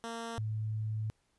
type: tone pair in turn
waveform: 10% pulse / sine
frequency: 230.2 / 108.64 Hz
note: A#3 / A2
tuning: -22 / -22 cents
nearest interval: octave + minor second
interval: 1300 cents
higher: first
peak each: -30 / -32 dBFS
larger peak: first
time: 0.04-0.38 / 0.38-1.1 s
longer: second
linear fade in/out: 0 ms
effects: pink hiss -75 dBFS RMS until 1.38 s + resampled to 24000 Hz